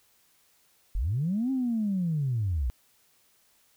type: linear two-way sweep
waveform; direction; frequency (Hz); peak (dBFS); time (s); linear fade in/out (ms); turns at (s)
sine; up then down; 34.65 to 270 to 55.7; -24; 0.95-2.7; 0; 1.51
effects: tanh soft clip ceiling -20 dBFS + white hiss -65 dBFS RMS until 3.76 s